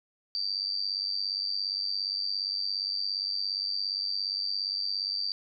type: tone with amplitude modulation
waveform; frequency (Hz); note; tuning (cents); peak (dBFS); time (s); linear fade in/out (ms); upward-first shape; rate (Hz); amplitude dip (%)
sine; 4666; D8; -12; -25; 0.35-5.32; 0; sine; 97.3; 80
effects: none